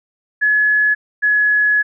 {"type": "tone pair in turn", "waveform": "sine", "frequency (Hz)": [1700, 1692.1], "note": ["G#6", "G#6"], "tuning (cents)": [40, 32], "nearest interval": "unison", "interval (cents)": 8, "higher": "first", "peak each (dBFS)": -11, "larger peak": "neither", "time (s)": [[0.41, 0.95], [1.22, 1.83]], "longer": "second", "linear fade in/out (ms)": 20, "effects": []}